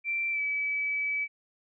sine tone with pitch glide, 2349 to 2293 Hz, D7 to D7, 0 to -42 cents, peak -27 dBFS, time 0.04-1.28 s, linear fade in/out 50 ms, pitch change -42 cents, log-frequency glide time 0.31-0.41 s, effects none

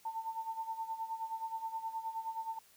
sine tone with tremolo, 897 Hz, A5, 33 cents sharp, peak -34 dBFS, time 0.05-2.59 s, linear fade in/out 5 ms, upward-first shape sine, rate 9.5 Hz, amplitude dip 75%, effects white hiss -64 dBFS RMS until 2.76 s

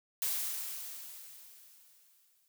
blue noise with exponential decay, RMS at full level -32 dBFS, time 0.22-2.48 s, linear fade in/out 1 ms, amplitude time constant 490 ms, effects none

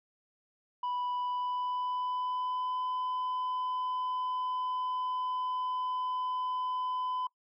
sine tone with pitch glide, 987 to 1008.3 Hz, B5 to B5, -1 to +36 cents, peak -28 dBFS, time 0.83-7.27 s, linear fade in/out 5 ms, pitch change +37 cents, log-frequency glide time 1.1-2.8 s, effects noise-tail reverb RT60 0.1 s tail -24 dB re dry + tanh soft clip ceiling -30 dBFS

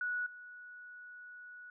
sine tone with level steps, 1468 Hz, F#6, 14 cents flat, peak -33 / -48 dBFS, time 0.01-1.7 s, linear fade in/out 2 ms, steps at 0.26 s, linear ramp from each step 5 ms, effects none

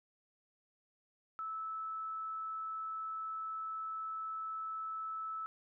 sine tone, 1308 Hz, E6, 14 cents flat, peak -38 dBFS, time 1.39-5.46 s, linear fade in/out 0 ms, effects none

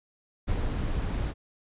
brown noise with ADSR envelope, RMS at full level -26 dBFS, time 0.47-1.34 s, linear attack 23 ms, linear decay 50 ms, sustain -3 dB, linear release 47 ms, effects resampled to 8000 Hz

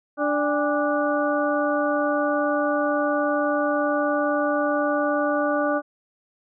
harmonic tone with a mistuned harmonic, 293.7 Hz, D4, in tune, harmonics 1 / 2 / 3 / 4 / 5, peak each -25 / -23 / -30 / -28 / -29 dBFS, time 0.17-5.82 s, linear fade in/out 50 ms, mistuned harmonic 3, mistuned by -130 cents, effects none

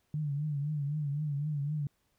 sine tone with vibrato, 146.83 Hz, D3, in tune, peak -30 dBFS, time 0.14-1.87 s, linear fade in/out 2 ms, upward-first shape triangle, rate 3.9 Hz, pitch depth 98 cents each way, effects pink hiss -75 dBFS RMS until 2.18 s

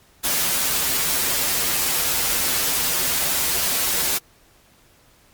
white noise with comb filter, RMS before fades -21 dBFS, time 0.23-4.19 s, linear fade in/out 20 ms, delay 9.5 ms, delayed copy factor -0.8, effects pink hiss -55 dBFS RMS until 5.33 s + MP3 96 kbps

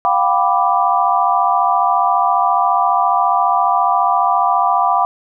sine chord, G dominant seventh, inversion third, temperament equal with one note detuned, 709.4 / 784 / 987.8 / 1174.7 Hz, F5 / G5 / B5 / D6, +27 / 0 / 0 / 0 cents, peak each -17 dBFS, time 0.05-5.05 s, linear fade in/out 0 ms, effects none

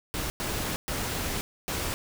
pink noise bursts at uneven times, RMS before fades -31 dBFS, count 4, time 0.14-0.3 / 0.4-0.76 / 0.88-1.41 / 1.68-1.94 s, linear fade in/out 0 ms, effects none

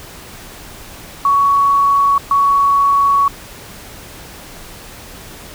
sine tone bursts at uneven times, 1119 Hz, C#6, 16 cents sharp, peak -9 dBFS, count 2, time 1.25-2.18 / 2.31-3.28 s, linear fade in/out 2 ms, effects pink hiss -35 dBFS RMS until 5.54 s

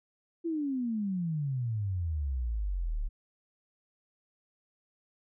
sine exponential sweep, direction down, 343.1 to 34.16 Hz, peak -29 dBFS, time 0.44-3.09 s, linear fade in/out 20 ms, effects none

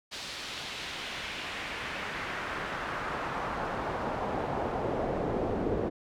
brown noise with band-pass filter sweep, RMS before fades -34 dBFS, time 0.11-5.9 s, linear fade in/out 20 ms, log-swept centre 4400 to 430 Hz, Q 1.3, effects none

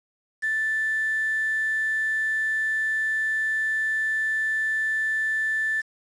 sine tone with quantisation, 1760 Hz, A6, in tune, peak -22 dBFS, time 0.42-5.82 s, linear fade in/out 20 ms, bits 7, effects resampled to 22050 Hz

